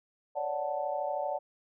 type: chord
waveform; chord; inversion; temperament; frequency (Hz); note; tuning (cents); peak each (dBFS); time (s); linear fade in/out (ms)
sine; D major seventh; third; equal; 554.4 / 587.3 / 740 / 880; C#5 / D5 / F#5 / A5; 0 / 0 / 0 / 0; -38 / -34 / -35 / -37; 0.35-1.39; 20
effects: none